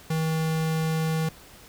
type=tone; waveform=square; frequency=159.8 Hz; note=D#3; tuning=47 cents sharp; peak=-24 dBFS; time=0.1-1.29 s; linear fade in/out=5 ms; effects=pink hiss -49 dBFS RMS until 1.68 s